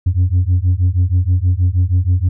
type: beating tone pair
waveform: sine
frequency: 87.31 / 93.61 Hz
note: F2 / F#2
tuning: 0 / +21 cents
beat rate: 6.3 Hz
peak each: -12 dBFS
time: 0.06-2.29 s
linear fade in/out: 10 ms
effects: tanh soft clip ceiling -8 dBFS